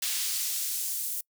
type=noise with high-pass filter sweep; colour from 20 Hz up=pink; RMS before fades=-31 dBFS; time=0.02-1.21 s; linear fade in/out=5 ms; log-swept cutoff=3400 to 10000 Hz; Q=0.71; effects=noise-tail reverb RT60 0.1 s tail -26 dB re dry